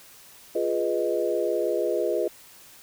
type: chord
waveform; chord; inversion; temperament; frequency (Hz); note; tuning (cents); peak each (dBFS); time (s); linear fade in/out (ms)
sine; F half-diminished seventh; none; equal; 349.2 / 415.3 / 493.9 / 622.3; F4 / Ab4 / Cb5 / Eb5; 0 / 0 / 0 / 0; -28; 0.55-2.28; 5
effects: white hiss -50 dBFS RMS until 2.82 s